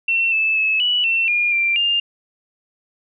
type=tone with pitch steps; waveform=sine; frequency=2706 / 2624 / 2595 / 2948 / 2696 / 2420 / 2366 / 2807 Hz; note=E7 / E7 / E7 / F#7 / E7 / D#7 / D7 / F7; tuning=+45 / -9 / -28 / -7 / +38 / -49 / +12 / +8 cents; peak=-15 dBFS; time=0.08-2 s; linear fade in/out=5 ms; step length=240 ms; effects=none